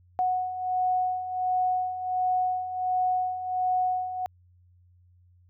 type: beating tone pair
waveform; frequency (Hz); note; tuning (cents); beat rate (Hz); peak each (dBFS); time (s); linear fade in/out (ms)
sine; 735 / 736.4; F#5 / F#5; -12 / -8; 1.4; -31 / -25; 0.19-4.26; 0
effects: added 89 Hz sine -56 dBFS peak until 5.49 s